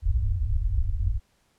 pink low-pass noise, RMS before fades -24 dBFS, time 0.02-1.2 s, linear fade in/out 50 ms, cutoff 100 Hz, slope 96 dB/octave, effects pink hiss -67 dBFS RMS until 1.58 s + low-pass 11000 Hz 12 dB/octave

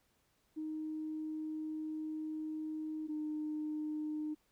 sine tone pair in turn, 311.1 / 305.2 Hz, D#4 / D#4, 0 / -33 cents, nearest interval unison, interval 33 cents, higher first, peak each -37 / -35 dBFS, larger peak second, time 0.56-3.08 / 3.08-4.35 s, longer first, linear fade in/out 20 ms, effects tanh soft clip ceiling -31 dBFS + pink hiss -75 dBFS RMS until 4.51 s

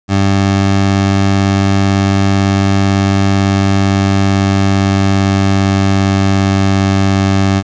20% pulse tone with pitch glide, 98 to 97.21 Hz, G2 to G2, 0 to -14 cents, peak -4 dBFS, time 0.08-7.63 s, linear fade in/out 50 ms, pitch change -14 cents, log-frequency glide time 3.29-7.12 s, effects resampled to 16000 Hz + 7-bit

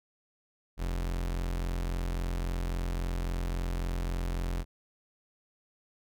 40% pulse tone, 43.65 Hz, F1, in tune, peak -29 dBFS, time 0.77-4.65 s, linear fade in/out 50 ms, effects none

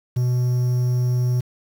triangle tone with quantisation, 124.1 Hz, B2, 9 cents sharp, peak -15 dBFS, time 0.16-1.41 s, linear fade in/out 10 ms, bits 7, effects none

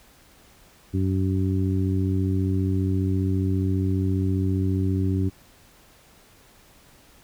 harmonic tone, 94.8 Hz, F#2, 43 cents sharp, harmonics 1 / 2 / 3 / 4, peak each -22 / -28 / -27 / -33 dBFS, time 0.93-5.3 s, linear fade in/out 20 ms, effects pink hiss -54 dBFS RMS until 7.23 s

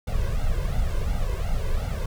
brown noise with flanger, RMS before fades -24 dBFS, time 0.07-2.06 s, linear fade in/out 5 ms, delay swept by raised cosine 1.4 to 1.96 ms, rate 2.8 Hz, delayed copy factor +1, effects none

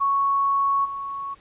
sine tone with level steps, 1108.7 Hz, C#6, in tune, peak -18 / -28 dBFS, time 0-1.35 s, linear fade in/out 20 ms, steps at 0.84 s, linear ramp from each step 20 ms, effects pink hiss -55 dBFS RMS until 1.4 s + resampled to 8000 Hz

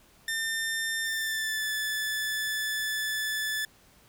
sawtooth tone with pitch glide, 1800 to 1740.7 Hz, A6 to A6, +39 to -19 cents, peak -25 dBFS, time 0.28-3.65 s, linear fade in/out 2 ms, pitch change -58 cents, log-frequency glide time 1.03-1.71 s, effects pink hiss -59 dBFS RMS until 4.08 s

